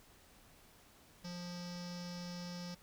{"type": "tone with low-pass filter", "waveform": "square", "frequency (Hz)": 176, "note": "F3", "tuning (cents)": 14, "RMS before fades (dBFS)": -45, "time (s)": [1.24, 2.75], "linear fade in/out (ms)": 10, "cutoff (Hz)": 5300, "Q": 7.4, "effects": ["pink hiss -63 dBFS RMS until 2.82 s"]}